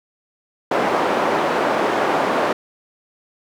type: band-pass noise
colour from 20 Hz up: white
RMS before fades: -19 dBFS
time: 0.71-2.53 s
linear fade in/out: 5 ms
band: 310 to 880 Hz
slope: 12 dB/octave
effects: none